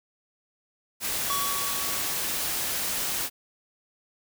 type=noise; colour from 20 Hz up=white; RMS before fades=-29 dBFS; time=1-3.3 s; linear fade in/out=50 ms
type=tone with exponential decay; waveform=square; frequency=1129 Hz; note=C#6; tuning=31 cents sharp; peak=-27 dBFS; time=1.3-2.96 s; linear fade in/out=0 ms; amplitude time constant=360 ms
effects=none